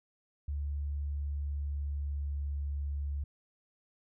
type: tone with pitch glide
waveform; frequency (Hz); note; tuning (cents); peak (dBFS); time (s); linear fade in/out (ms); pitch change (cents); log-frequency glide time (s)
sine; 72 to 71.34; D2 to D2; -34 to -50; -32; 0.48-3.24; 5; -16; 0.95-2.62
effects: none